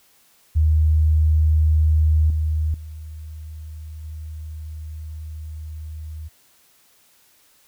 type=tone with level steps; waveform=sine; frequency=77.78 Hz; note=D#2; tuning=in tune; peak=-13 / -18 / -32 / -30 dBFS; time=0.55-6.29 s; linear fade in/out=20 ms; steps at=2.3 / 2.74 / 4.04 s; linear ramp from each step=2 ms; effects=white hiss -57 dBFS RMS until 7.67 s